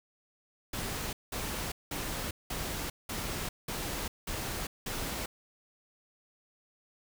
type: noise bursts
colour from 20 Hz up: pink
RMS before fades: -36 dBFS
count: 8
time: 0.73-5.26 s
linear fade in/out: 5 ms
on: 400 ms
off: 190 ms
effects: none